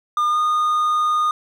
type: tone with pitch glide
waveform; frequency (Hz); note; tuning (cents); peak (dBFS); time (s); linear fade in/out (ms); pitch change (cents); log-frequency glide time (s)
triangle; 1209 to 1226.6; D6 to D#6; +50 to -25; -14; 0.17-1.31; 2; +25; 0.29-0.38
effects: none